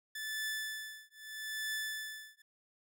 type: tone with tremolo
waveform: sawtooth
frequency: 1747 Hz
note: A6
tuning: 13 cents flat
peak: -31 dBFS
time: 0.15-2.42 s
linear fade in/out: 5 ms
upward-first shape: triangle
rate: 0.79 Hz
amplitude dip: 100%
effects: none